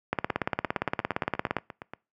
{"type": "two click trains", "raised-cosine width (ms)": 0.5, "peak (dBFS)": [-10, -22], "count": [26, 15], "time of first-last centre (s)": [[0.13, 1.567], [0.3, 1.936]], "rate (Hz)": [17.4, 8.56], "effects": ["noise-tail reverb RT60 0.3 s tail -24 dB re dry", "high-pass 100 Hz 12 dB/octave"]}